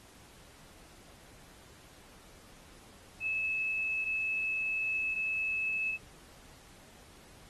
sine tone, 2599 Hz, E7, 25 cents flat, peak -30 dBFS, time 3.2-5.98 s, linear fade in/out 50 ms, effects pink hiss -57 dBFS RMS until 7.49 s + AAC 32 kbps

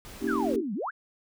pink noise, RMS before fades -45 dBFS, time 0.05-0.56 s, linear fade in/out 0 ms
sine chord, A# diminished seventh, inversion none, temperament equal with one note detuned, 233.1 / 277.2 / 321.7 / 392 Hz, A#3 / C#4 / E4 / G4, 0 / 0 / -42 / 0 cents, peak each -31 dBFS, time 0.2-0.63 s, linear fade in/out 50 ms
sine exponential two-way sweep, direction down then up, 1760 to 185 to 1760 Hz, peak -29 dBFS, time 0.27-0.91 s, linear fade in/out 20 ms, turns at 0.74 s
effects none

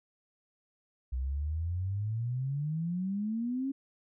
sine exponential sweep, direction up, 61.74 to 277.2 Hz, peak -30 dBFS, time 1.12-3.72 s, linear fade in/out 10 ms, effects none

